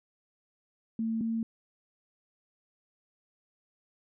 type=tone pair in turn; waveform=sine; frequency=224.9 / 226.5 Hz; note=A3 / A#3; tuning=+38 / -50 cents; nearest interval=unison; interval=12 cents; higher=second; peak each=-28 dBFS; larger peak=neither; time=0.99-1.21 / 1.21-1.43 s; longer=neither; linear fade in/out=2 ms; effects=none